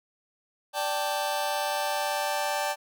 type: chord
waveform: sawtooth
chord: D suspended fourth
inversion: none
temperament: just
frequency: 587.3 / 783.1 / 881 Hz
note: D5 / G5 / A5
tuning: 0 / -2 / +2 cents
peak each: -27 dBFS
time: 0.73-2.76 s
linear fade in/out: 50 ms
effects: none